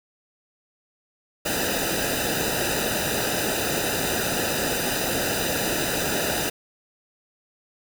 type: noise with comb filter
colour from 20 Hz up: pink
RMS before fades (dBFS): -25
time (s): 1.45-6.5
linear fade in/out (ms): 10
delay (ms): 0.91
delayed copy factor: -0.85
effects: none